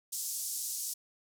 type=band-pass noise; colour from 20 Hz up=pink; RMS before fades=-37 dBFS; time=0.12-0.94 s; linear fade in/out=10 ms; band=5800 to 14000 Hz; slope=24 dB/octave; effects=none